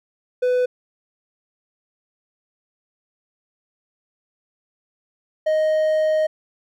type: tone pair in turn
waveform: triangle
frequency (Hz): 499.1 / 623.2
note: B4 / D#5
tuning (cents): +18 / +3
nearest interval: major third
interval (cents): 385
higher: second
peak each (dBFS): -14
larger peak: neither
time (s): 0.42-0.66 / 5.46-6.27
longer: second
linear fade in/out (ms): 10
effects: none